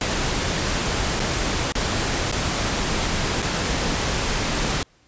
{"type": "noise with dropouts", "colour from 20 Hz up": "pink", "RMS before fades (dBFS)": -23, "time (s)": [0.01, 4.83], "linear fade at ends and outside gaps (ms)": 2, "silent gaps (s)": [[1.196, 1.2], [1.722, 1.752], [2.316, 2.324], [3.421, 3.425]], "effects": ["pink hiss -58 dBFS RMS until 5.07 s", "resampled to 16000 Hz"]}